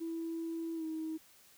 sine tone with pitch glide, 329.6 to 317.5 Hz, E4 to D#4, 0 to +35 cents, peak -35 dBFS, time 0-1.18 s, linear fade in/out 20 ms, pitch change -65 cents, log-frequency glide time 0.75-0.85 s, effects tanh soft clip ceiling -31 dBFS + white hiss -62 dBFS RMS until 1.57 s

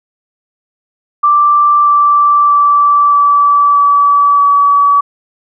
sine tone with pitch steps, 1174.7 / 1167.9 / 1161.2 / 1154.5 / 1147.9 / 1141.3 Hz, D6 / D6 / D6 / D6 / D6 / D6, 0 / -10 / -20 / -30 / -40 / -50 cents, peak -5 dBFS, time 1.23-5.01 s, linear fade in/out 10 ms, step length 630 ms, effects none

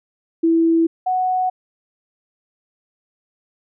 sine tone pair in turn, 329.6 / 739.9 Hz, E4 / F#5, 0 / 0 cents, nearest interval octave + major second, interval 1400 cents, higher second, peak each -12 / -16 dBFS, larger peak first, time 0.43-0.87 / 1.06-1.5 s, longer neither, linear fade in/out 10 ms, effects none

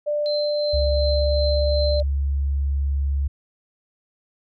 sine tone, 592 Hz, D5, 14 cents sharp, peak -20 dBFS, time 0.06-2.03 s, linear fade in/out 20 ms
sine tone with tremolo, 4100 Hz, C8, 36 cents flat, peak -26 dBFS, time 0.26-2 s, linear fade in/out 0 ms, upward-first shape triangle, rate 2.7 Hz, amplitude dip 50%
sine tone with pitch glide, 68.8 to 69.72 Hz, C#2 to C#2, -12 to +11 cents, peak -19 dBFS, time 0.73-3.28 s, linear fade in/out 10 ms, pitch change +23 cents, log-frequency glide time 0.93-1.33 s
effects none

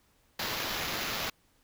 violet noise with sample-and-hold, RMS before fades -34 dBFS, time 0.39-1.3 s, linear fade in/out 5 ms, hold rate 8820 Hz, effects pink hiss -68 dBFS RMS until 1.63 s

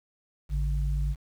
sine tone pair together, 53.71 / 143.5 Hz, A1 / D3, -41 / -40 cents, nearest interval octave + perfect fourth, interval 1701 cents, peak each -25 / -32 dBFS, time 0.49-1.16 s, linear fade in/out 50 ms, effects 9-bit

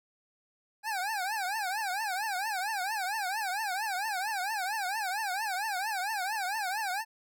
25% pulse tone with vibrato, 805 Hz, G5, 46 cents sharp, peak -27 dBFS, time 0.83-7.05 s, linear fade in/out 50 ms, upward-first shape triangle, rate 4.4 Hz, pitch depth 220 cents each way, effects none

